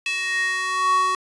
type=tone with high-pass filter sweep; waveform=square; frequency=373.2 Hz; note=F#4; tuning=15 cents sharp; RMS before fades=-22 dBFS; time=0.06-1.15 s; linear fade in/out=2 ms; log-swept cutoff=2600 to 900 Hz; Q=4.8; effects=resampled to 22050 Hz